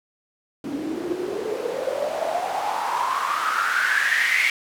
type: noise with band-pass filter sweep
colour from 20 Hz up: white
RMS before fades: -24 dBFS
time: 0.64-4.5 s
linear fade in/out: 2 ms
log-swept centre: 270 to 2200 Hz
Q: 8.4
effects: none